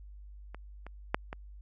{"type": "clicks", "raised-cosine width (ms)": 0.5, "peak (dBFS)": [-29, -30, -11, -24], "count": 4, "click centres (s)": [0.546, 0.866, 1.145, 1.329], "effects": ["added 50 Hz sine -46 dBFS peak until 1.61 s"]}